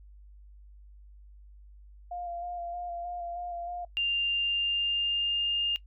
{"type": "tone with vibrato", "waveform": "sine", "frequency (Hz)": 698.5, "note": "F5", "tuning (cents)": 0, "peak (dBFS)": -34, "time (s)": [2.11, 3.85], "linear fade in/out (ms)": 5, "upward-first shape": "square", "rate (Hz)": 3.2, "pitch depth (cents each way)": 19}
{"type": "tone with pitch glide", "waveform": "sine", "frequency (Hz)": [2794, 2817], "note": ["F7", "F7"], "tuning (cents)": [0, 14], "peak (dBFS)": -25, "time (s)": [3.97, 5.76], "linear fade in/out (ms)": 0, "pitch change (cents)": 14, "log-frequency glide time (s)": [4.32, 5.62]}
{"effects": ["noise-tail reverb RT60 0.1 s tail -20 dB re dry", "added 50 Hz sine -49 dBFS peak until 5.86 s"]}